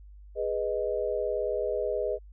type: chord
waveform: sine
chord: G# minor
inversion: none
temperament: equal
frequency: 415.3 / 493.9 / 622.3 Hz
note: G#4 / B4 / D#5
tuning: 0 / 0 / 0 cents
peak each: -31 / -31 / -31 dBFS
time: 0.35-2.19 s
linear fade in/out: 50 ms
effects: added 50 Hz sine -46 dBFS peak until 2.32 s